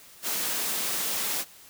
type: high-pass noise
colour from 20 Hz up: white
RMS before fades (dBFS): -29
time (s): 0.22-1.45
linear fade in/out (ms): 50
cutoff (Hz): 140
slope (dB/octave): 24
effects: white hiss -51 dBFS RMS until 1.69 s